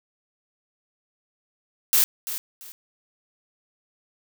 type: noise with echo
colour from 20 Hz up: blue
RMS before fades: -18 dBFS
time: 1.93-2.04 s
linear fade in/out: 0 ms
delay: 340 ms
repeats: 2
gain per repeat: -12 dB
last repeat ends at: 2.72 s
effects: none

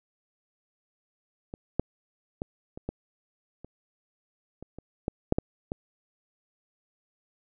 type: clicks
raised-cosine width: 2 ms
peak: -24 / -10 / -18 / -26 / -18 / -29 / -28 / -28 / -14 / -7 / -11 / -18 dBFS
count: 12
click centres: 1.539 / 1.796 / 2.419 / 2.775 / 2.89 / 3.646 / 4.626 / 4.786 / 5.081 / 5.324 / 5.385 / 5.719 s
effects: none

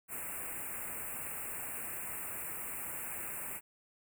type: band-stop noise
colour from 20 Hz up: white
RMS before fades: -41 dBFS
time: 0.08-3.61 s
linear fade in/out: 50 ms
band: 2700 to 7600 Hz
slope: 96 dB/octave
effects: none

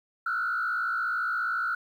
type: tone with frequency modulation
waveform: sine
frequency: 1408 Hz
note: F6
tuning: 14 cents sharp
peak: -25 dBFS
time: 0.26-1.75 s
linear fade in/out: 5 ms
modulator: 57.2 Hz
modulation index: 1.5
effects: tanh soft clip ceiling -21 dBFS + 10-bit

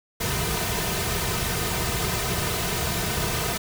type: noise with comb filter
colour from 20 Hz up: pink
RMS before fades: -26 dBFS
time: 0.2-3.58 s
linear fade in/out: 10 ms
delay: 3.6 ms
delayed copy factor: -0.7
effects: none

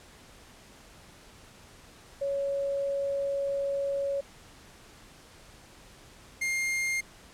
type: tone pair in turn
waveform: sine / 45% pulse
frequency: 557 / 2119 Hz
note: C#5 / C7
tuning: +8 / +21 cents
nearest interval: octave + major seventh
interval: 2313 cents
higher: second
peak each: -27 dBFS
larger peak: neither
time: 2.21-4.21 / 6.41-7.01 s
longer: first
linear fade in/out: 10 ms
effects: pink hiss -53 dBFS RMS until 7.33 s + low-pass 10000 Hz 12 dB/octave

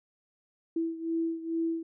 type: beating tone pair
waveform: sine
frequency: 328.7 / 331 Hz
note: E4 / E4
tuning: -5 / +7 cents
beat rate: 2.3 Hz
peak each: -30 / -34 dBFS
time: 0.76-1.83 s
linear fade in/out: 5 ms
effects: none

